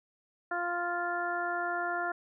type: harmonic tone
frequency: 349.2 Hz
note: F4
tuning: in tune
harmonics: 1 / 2 / 3 / 4 / 5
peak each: -39 / -34 / -40 / -34 / -40 dBFS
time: 0.51-2.12 s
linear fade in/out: 5 ms
effects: none